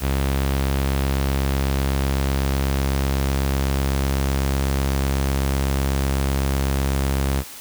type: tone with low-pass filter sweep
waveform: sawtooth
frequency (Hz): 68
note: C#2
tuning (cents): -33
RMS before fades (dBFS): -21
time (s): 0-7.44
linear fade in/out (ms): 50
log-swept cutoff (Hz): 4000 to 11000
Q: 1.1
effects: white hiss -38 dBFS RMS until 7.6 s